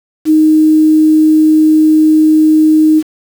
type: tone with quantisation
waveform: sine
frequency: 311.1 Hz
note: D#4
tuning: in tune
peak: -4 dBFS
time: 0.25-3.03 s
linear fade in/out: 50 ms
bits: 5
effects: none